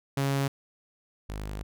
sawtooth tone pair in turn, 138 / 51.33 Hz, C#3 / G#1, -7 / -20 cents, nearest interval octave + perfect fourth, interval 1713 cents, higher first, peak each -21 / -30 dBFS, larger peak first, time 0.17-0.48 / 1.29-1.63 s, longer second, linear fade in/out 5 ms, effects none

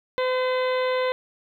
harmonic tone, 510 Hz, C5, 44 cents flat, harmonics 1 / 2 / 3 / 4 / 5 / 6 / 7 / 8, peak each -22 / -29 / -35 / -33 / -41 / -42 / -38 / -43 dBFS, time 0.18-1.12 s, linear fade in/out 0 ms, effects 10-bit

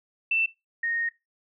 sine tone pair in turn, 2670 / 1855.5 Hz, E7 / A#6, +22 / -9 cents, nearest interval tritone, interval 631 cents, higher first, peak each -21 / -25 dBFS, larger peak first, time 0.31-0.46 / 0.83-1.09 s, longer second, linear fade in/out 5 ms, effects noise-tail reverb RT60 0.2 s tail -18 dB re dry

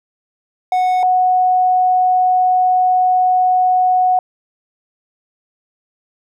triangle / sine tone pair in turn, 736 / 736 Hz, F#5 / F#5, -9 / -9 cents, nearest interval unison, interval 0 cents, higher neither, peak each -10 dBFS, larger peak neither, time 0.72-1.03 / 1.03-4.19 s, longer second, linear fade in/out 2 ms, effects none

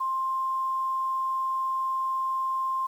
sine tone with quantisation, 1054 Hz, C6, 12 cents sharp, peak -25 dBFS, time 0-2.87 s, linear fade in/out 10 ms, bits 9, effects none

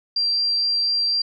sine tone, 4726 Hz, D8, 10 cents sharp, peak -18 dBFS, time 0.16-1.22 s, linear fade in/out 5 ms, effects none

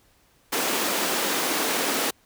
pink high-pass noise, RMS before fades -25 dBFS, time 0.52-2.11 s, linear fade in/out 10 ms, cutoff 250 Hz, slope 24 dB/octave, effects pink hiss -61 dBFS RMS until 2.25 s

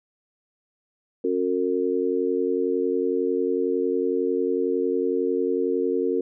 harmonic tone, 91 Hz, F#2, 28 cents flat, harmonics 3 / 4 / 5, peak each -27 / -25 / -24 dBFS, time 1.24-6.21 s, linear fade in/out 5 ms, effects none

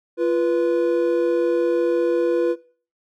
triangle tone pair together, 345 / 490.6 Hz, F4 / B4, -21 / -12 cents, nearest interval tritone, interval 609 cents, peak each -18 dBFS, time 0.17-2.56 s, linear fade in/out 50 ms, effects noise-tail reverb RT60 0.4 s tail -18 dB re dry

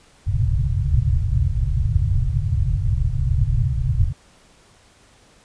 white low-pass noise, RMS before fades -19 dBFS, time 0.26-4.13 s, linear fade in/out 20 ms, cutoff 140 Hz, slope 96 dB/octave, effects pink hiss -53 dBFS RMS until 5.44 s + resampled to 22050 Hz

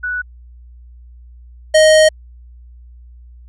sine / square tone pair in turn, 1478 / 624.1 Hz, F#6 / D#5, -2 / +5 cents, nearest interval octave + minor third, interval 1493 cents, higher first, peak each -18 / -7 dBFS, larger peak second, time 0.03-0.22 / 1.74-2.09 s, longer second, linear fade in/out 10 ms, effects added 60 Hz sine -37 dBFS peak until 3.48 s + resampled to 24000 Hz

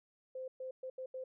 sine tone bursts at uneven times, 518 Hz, C5, 17 cents flat, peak -40 dBFS, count 5, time 0.35-0.48 / 0.6-0.71 / 0.83-0.9 / 0.98-1.06 / 1.14-1.24 s, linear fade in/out 5 ms, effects none

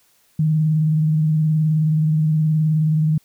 sine tone with vibrato, 155.56 Hz, D#3, in tune, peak -14 dBFS, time 0.39-3.18 s, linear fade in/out 5 ms, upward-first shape triangle, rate 19 Hz, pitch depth 46 cents each way, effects white hiss -59 dBFS RMS until 3.24 s

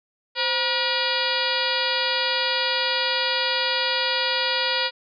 harmonic tone with a mistuned harmonic, 480 Hz, B4, 49 cents flat, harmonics 1 / 2 / 3 / 4 / 5 / 6 / 7 / 8 / 9 / 10, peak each -30 / -30 / -30 / -30 / -30 / -30 / -30 / -30 / -30 / -30 dBFS, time 0.35-4.91 s, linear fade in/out 50 ms, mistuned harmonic 1, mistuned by +140 cents, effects none

